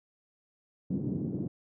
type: band-pass noise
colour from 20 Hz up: white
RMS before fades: -33 dBFS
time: 0.9-1.48 s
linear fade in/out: 5 ms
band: 120 to 280 Hz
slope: 24 dB/octave
effects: none